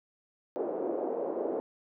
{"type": "band-pass noise", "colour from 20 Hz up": "white", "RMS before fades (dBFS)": -33, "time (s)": [0.56, 1.6], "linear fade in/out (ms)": 0, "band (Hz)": [330, 560], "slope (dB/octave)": 24, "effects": []}